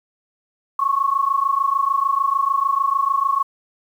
sine tone pair together, 1088 / 1114.7 Hz, C#6 / C#6, -33 / +9 cents, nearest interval unison, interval 42 cents, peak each -19 dBFS, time 0.79-3.43 s, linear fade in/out 5 ms, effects 8-bit

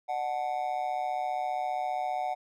triangle tone with amplitude modulation, 740 Hz, F#5, in tune, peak -23 dBFS, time 0.08-2.35 s, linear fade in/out 20 ms, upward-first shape sine, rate 135 Hz, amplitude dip 85%, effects none

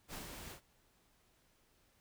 pink noise with ADSR envelope, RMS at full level -45 dBFS, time 0.08-0.61 s, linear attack 55 ms, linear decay 130 ms, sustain -4 dB, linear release 100 ms, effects pink hiss -72 dBFS RMS until 2 s

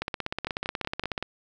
two click trains, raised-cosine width 0.3 ms, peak -13 / -14 dBFS, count 20 / 5, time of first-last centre 0.02-1.179 / 0.47-1.226 s, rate 16.4 / 5.29 Hz, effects none

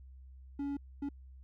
triangle tone bursts at uneven times, 282.2 Hz, C#4, 31 cents sharp, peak -32 dBFS, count 2, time 0.59-0.77 / 1.02-1.09 s, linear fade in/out 5 ms, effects added 65 Hz sine -50 dBFS peak until 1.43 s

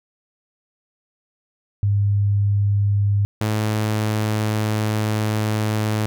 sine / sawtooth tone pair in turn, 101.3 / 107.58 Hz, G#2 / A2, -43 / -39 cents, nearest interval minor second, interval 104 cents, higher second, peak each -15 dBFS, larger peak neither, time 1.83-3.25 / 3.41-6.06 s, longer second, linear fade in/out 0 ms, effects none

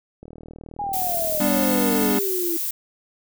click train, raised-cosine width 2 ms, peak -26 dBFS, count 75, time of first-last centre 0.23-2.113 s, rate 39.3 Hz
sine exponential sweep, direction down, 830.6 to 329.6 Hz, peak -24 dBFS, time 0.79-2.57 s, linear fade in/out 5 ms
violet noise, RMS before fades -26 dBFS, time 0.93-2.71 s, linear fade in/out 5 ms
square chord, G major, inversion none, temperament equal with one note detuned, 199.42 / 246.9 / 293.7 Hz, G3 / B3 / D4, +30 / 0 / 0 cents, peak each -25 dBFS, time 1.4-2.19 s, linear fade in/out 5 ms
effects none

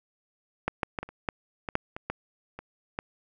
clicks, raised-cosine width 0.5 ms, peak -11 / -11 / -15 / -20 / -30 / -12 / -17 / -9 / -21 / -15 / -24 / -15 dBFS, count 12, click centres 0.68 / 0.832 / 0.988 / 1.03 / 1.09 / 1.288 / 1.688 / 1.754 / 1.965 / 2.1 / 2.59 / 2.989 s, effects none

